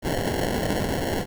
white noise with sample-and-hold, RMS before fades -25 dBFS, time 0.02-1.26 s, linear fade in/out 50 ms, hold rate 1225 Hz, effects none

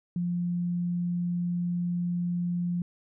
sine tone, 175.1 Hz, F3, 5 cents sharp, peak -26 dBFS, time 0.16-2.82 s, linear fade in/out 2 ms, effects none

